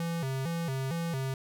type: tone with vibrato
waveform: square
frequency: 149.6 Hz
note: D3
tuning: 32 cents sharp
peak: -31 dBFS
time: 0-1.34 s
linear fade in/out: 2 ms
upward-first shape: square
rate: 2.2 Hz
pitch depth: 200 cents each way
effects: none